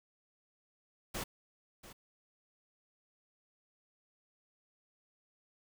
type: noise with echo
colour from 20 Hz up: pink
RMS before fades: -39 dBFS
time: 1.14-1.24 s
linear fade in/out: 10 ms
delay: 690 ms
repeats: 1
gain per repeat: -14 dB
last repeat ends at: 1.93 s
effects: none